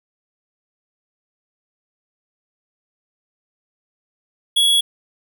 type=tone; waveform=square; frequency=3352 Hz; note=G#7; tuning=15 cents sharp; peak=-13 dBFS; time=4.56-4.81 s; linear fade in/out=10 ms; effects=none